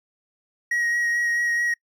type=tone with vibrato; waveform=triangle; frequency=1894 Hz; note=A#6; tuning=27 cents sharp; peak=-19 dBFS; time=0.71-1.74 s; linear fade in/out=5 ms; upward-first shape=sine; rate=4.6 Hz; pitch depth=14 cents each way; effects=noise-tail reverb RT60 0.1 s tail -25 dB re dry